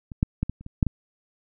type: clicks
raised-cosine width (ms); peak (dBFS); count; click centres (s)
5; -24 / -7 / -11 / -16 / -30 / -24 / -6 / -12; 8; 0.118 / 0.229 / 0.43 / 0.496 / 0.61 / 0.664 / 0.828 / 0.867
effects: none